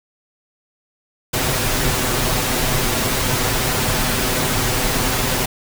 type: noise with comb filter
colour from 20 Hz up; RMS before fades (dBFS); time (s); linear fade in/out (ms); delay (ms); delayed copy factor
pink; -19; 1.33-5.46; 10; 7.9; +0.55
effects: none